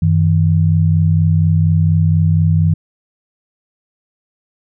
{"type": "tone pair together", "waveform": "sine", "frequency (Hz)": [95.1, 159.31], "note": ["F#2", "D#3"], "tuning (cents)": [48, 41], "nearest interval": "major sixth", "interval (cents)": 893, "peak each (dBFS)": -12, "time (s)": [0.02, 2.74], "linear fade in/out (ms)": 5, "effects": []}